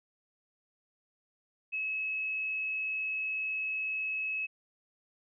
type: tone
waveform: sine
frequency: 2578 Hz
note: E7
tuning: 39 cents flat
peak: -31 dBFS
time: 1.72-4.47 s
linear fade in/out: 20 ms
effects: none